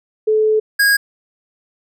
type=tone pair in turn; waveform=sine / square; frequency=432.7 / 1638.9 Hz; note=A4 / G#6; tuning=-29 / -23 cents; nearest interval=octave + major seventh; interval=2306 cents; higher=second; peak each=-11 dBFS; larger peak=neither; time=0.27-0.6 / 0.79-0.97 s; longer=first; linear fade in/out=10 ms; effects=none